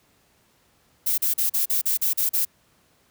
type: noise bursts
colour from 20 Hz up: violet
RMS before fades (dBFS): -22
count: 9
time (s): 1.06-2.452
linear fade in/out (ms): 10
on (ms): 120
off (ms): 39
effects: pink hiss -62 dBFS RMS until 3.1 s + high-pass 60 Hz 12 dB/octave